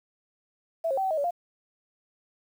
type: tone with pitch steps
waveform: sine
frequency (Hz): 660 / 539 / 770 / 762 / 632 / 570 / 698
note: E5 / C#5 / G5 / G5 / D#5 / C#5 / F5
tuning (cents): +2 / -49 / -31 / -49 / +27 / +48 / -1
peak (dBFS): -24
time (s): 0.84-1.309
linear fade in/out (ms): 10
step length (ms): 67
effects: 9-bit